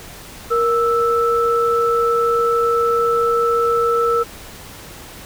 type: tone pair together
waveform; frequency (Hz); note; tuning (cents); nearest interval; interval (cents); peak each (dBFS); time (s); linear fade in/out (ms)
sine; 468.3 / 1318.5; A#4 / E6; +8 / 0; octave + tritone; 1792; -16 / -17; 0.5-4.24; 20
effects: pink hiss -37 dBFS RMS until 5.25 s